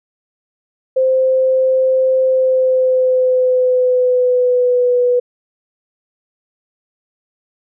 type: tone with pitch glide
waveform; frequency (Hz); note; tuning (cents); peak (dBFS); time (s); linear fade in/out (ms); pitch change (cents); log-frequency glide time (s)
sine; 521 to 492; C5 to B4; -7 to -7; -10; 0.96-5.2; 10; -100; 2.23-5
effects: none